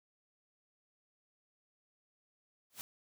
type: noise with exponential growth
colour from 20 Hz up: white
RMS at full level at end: -40 dBFS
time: 2.7-2.81 s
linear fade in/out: 0 ms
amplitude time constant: 23 ms
effects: none